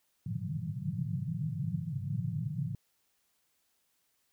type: band-pass noise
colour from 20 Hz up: white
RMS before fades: -35 dBFS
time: 0.26-2.75 s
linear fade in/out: 2 ms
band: 100 to 180 Hz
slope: 96 dB/octave
effects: white hiss -75 dBFS RMS until 4.32 s